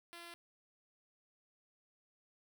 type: tone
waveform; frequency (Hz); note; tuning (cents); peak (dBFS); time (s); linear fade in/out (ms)
5% pulse; 342.1; F4; -36; -38; 0.13-0.34; 0
effects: none